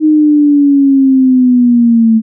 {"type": "linear sweep", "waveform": "sine", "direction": "down", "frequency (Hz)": [311.1, 220], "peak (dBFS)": -4, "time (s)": [0, 2.22], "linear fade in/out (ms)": 50, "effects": []}